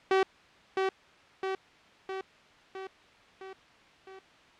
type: tone with echo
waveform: sawtooth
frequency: 382.2 Hz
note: G4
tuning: 44 cents flat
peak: -18 dBFS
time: 0.11-0.23 s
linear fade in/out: 2 ms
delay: 660 ms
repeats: 6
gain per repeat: -4 dB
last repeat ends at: 4.19 s
effects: white hiss -57 dBFS RMS until 4.59 s + low-pass 3000 Hz 12 dB/octave